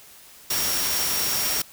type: tone in noise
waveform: sine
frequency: 5588 Hz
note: F8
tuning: in tune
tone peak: -28 dBFS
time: 0.5-1.62 s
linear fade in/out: 5 ms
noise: white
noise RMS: -25 dBFS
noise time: 0.5-1.62 s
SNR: -6 dB
effects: white hiss -48 dBFS RMS until 1.72 s